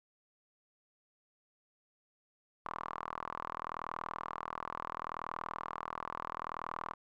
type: tone with band-pass filter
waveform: sawtooth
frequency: 40.72 Hz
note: E1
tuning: 20 cents flat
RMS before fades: -42 dBFS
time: 2.65-6.94 s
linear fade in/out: 10 ms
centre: 1100 Hz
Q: 5.8
effects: none